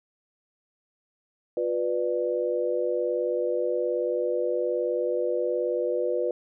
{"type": "chord", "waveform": "sine", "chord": "B diminished", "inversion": "second", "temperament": "just", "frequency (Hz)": [355.6, 493.9, 592.7], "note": ["F4", "B4", "D5"], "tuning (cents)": [31, 0, 16], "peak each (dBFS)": [-29, -26, -30], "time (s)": [1.57, 6.31], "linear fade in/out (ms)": 2, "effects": []}